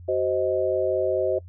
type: chord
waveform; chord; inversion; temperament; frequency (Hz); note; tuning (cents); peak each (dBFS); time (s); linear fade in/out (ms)
sine; C diminished; second; just; 376.7 / 523.3 / 627.9; Gb4 / C5 / Eb5; +31 / 0 / +16; -25; 0.08-1.39; 10
effects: noise-tail reverb RT60 0.1 s tail -23 dB re dry + added 88 Hz sine -40 dBFS peak until 1.48 s